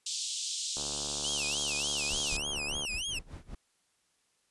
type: band-pass noise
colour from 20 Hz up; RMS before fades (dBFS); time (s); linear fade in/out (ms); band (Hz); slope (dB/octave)
white; -36; 0.06-2.37; 5; 3100 to 8200; 48
type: click train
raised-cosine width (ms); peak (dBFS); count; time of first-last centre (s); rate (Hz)
1; -28; 152; 0.77-2.85; 72.6
type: tone with vibrato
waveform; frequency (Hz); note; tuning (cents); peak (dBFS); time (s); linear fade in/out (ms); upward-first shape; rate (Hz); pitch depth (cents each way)
sawtooth; 2843; F7; +30; -30; 1.24-3.19; 5; sine; 3.4; 250
type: noise with tremolo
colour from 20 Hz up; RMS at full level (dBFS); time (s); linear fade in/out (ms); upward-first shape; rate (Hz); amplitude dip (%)
brown; -41; 2.1-3.55; 5; sine; 5; 90
effects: white hiss -73 dBFS RMS until 4.5 s + resampled to 24000 Hz